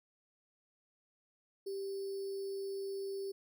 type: tone with sample-and-hold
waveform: sine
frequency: 392 Hz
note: G4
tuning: in tune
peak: -37 dBFS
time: 1.66-3.32 s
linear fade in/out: 10 ms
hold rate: 4900 Hz
effects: none